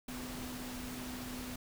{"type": "tone in noise", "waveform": "sine", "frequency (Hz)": 250.1, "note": "B3", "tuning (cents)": 22, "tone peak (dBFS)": -43, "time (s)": [0.08, 1.56], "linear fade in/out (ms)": 5, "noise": "pink", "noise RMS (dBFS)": -45, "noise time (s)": [0.08, 1.56], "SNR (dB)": -1, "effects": []}